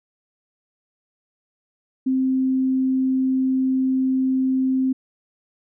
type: tone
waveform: sine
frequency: 261.6 Hz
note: C4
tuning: in tune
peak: -17 dBFS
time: 2.06-4.93 s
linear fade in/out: 10 ms
effects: none